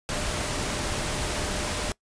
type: tone in noise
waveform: sine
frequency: 600 Hz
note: D5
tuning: 37 cents sharp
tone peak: -39 dBFS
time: 0.09-1.92 s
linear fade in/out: 0 ms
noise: pink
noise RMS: -29 dBFS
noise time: 0.09-1.92 s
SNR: -13 dB
effects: noise-tail reverb RT60 0.1 s tail -22 dB re dry + resampled to 22050 Hz